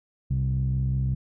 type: tone with low-pass filter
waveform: sawtooth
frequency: 65.41 Hz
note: C2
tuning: in tune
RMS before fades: -25 dBFS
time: 0.3-1.15 s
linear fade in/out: 10 ms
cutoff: 150 Hz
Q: 7.7
effects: none